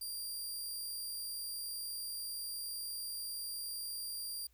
15% pulse tone, 4763 Hz, D8, 24 cents sharp, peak -33 dBFS, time 0.01-4.47 s, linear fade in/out 5 ms, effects added 60 Hz sine -67 dBFS peak until 4.53 s + white hiss -75 dBFS RMS until 4.53 s

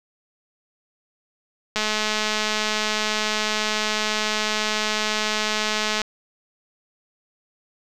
click train, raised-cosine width 0.2 ms, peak -6 dBFS, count 912, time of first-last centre 1.76-6.017 s, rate 214 Hz, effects none

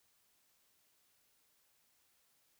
silence, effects white hiss -74 dBFS RMS until 2.59 s

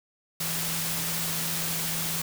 sine tone in noise, 164.81 Hz, E3, in tune, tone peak -36 dBFS, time 0.4-2.22 s, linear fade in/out 5 ms, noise white, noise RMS -30 dBFS, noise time 0.4-2.22 s, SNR -9 dB, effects none

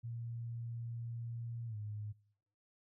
sine tone with pitch glide, 117 to 105.45 Hz, A#2 to G#2, +7 to +27 cents, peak -40 dBFS, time 0.03-2.13 s, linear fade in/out 20 ms, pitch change -180 cents, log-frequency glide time 1.67-1.76 s, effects noise-tail reverb RT60 0.8 s tail -25 dB re dry

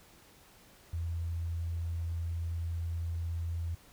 sine tone, 84 Hz, E2, 33 cents sharp, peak -32 dBFS, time 0.93-3.75 s, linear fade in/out 5 ms, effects pink hiss -59 dBFS RMS until 3.92 s

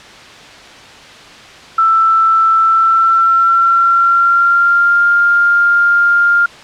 sine tone with pitch glide, 1328 to 1401.3 Hz, E6 to F6, +12 to +5 cents, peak -7 dBFS, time 1.78-6.46 s, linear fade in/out 5 ms, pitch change +93 cents, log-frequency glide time 2.6-5.05 s, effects white hiss -35 dBFS RMS until 6.63 s + low-pass 4000 Hz 12 dB/octave

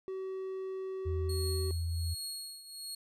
triangle tone, 379.8 Hz, F#4, 45 cents sharp, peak -34 dBFS, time 0.08-1.71 s, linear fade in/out 0 ms
sine tone with vibrato, 83.3 Hz, E2, 19 cents sharp, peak -31 dBFS, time 1.05-2.15 s, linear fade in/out 20 ms, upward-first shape sine, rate 16 Hz, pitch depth 12 cents each way
25% pulse tone with tremolo, 4313 Hz, C#8, 48 cents flat, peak -32 dBFS, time 1.29-2.95 s, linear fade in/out 5 ms, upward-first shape triangle, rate 1.3 Hz, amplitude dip 80%
effects none

